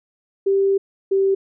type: tone pair in turn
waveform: sine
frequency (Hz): 392 / 388.8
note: G4 / G4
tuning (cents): 0 / -14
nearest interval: unison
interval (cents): 14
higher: first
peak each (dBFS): -14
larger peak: neither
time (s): 0.46-0.78 / 1.11-1.35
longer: first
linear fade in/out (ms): 10
effects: none